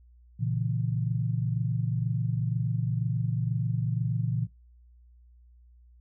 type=chord; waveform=sine; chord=A# diminished; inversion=none; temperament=equal; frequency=116.54 / 138.59 / 164.81 Hz; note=A#2 / C#3 / E3; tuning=0 / 0 / 0 cents; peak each=-28 / -31 / -32 dBFS; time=0.39-4.47 s; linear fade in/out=20 ms; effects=noise-tail reverb RT60 0.2 s tail -22 dB re dry + added 60 Hz sine -53 dBFS peak until 6 s